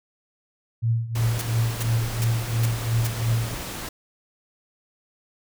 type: tone with tremolo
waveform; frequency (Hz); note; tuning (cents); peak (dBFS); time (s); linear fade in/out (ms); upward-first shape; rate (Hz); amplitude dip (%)
sine; 114.9; A#2; -25; -17; 0.82-3.55; 20; triangle; 2.9; 85
type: noise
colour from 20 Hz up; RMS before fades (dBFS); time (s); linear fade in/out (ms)
pink; -33; 1.15-3.89; 5
type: noise bursts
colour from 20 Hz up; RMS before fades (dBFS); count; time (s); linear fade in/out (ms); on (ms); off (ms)
white; -30; 5; 1.39-3.07; 2; 24; 390
effects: none